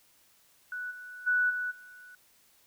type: tone with level steps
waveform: sine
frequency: 1480 Hz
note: F#6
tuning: in tune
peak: -34 / -42 / -23 / -30 / -48 dBFS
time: 0.72-2.15 s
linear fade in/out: 2 ms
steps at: 0.9 / 1.26 / 1.49 / 1.7 s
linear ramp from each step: 20 ms
effects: white hiss -64 dBFS RMS until 2.66 s